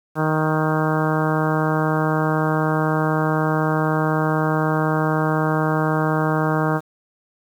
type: harmonic tone with a mistuned harmonic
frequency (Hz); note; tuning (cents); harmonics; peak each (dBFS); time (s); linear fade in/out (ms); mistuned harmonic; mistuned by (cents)
156; D#3; +5; 1 / 2 / 3 / 4 / 5 / 6 / 7 / 8 / 9 / 10; -21 / -24 / -26 / -27 / -28 / -29 / -29 / -30 / -31 / -31; 0.15-6.81; 50; 10; +15
effects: 8-bit